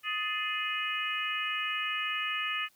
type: harmonic tone with a mistuned harmonic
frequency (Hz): 417.3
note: G#4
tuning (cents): +8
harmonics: 3 / 4 / 5 / 6 / 7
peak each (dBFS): -36 / -37 / -39 / -35 / -36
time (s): 0.03-2.69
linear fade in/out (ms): 50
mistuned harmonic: 4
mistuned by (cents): +85
effects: white hiss -66 dBFS RMS until 2.75 s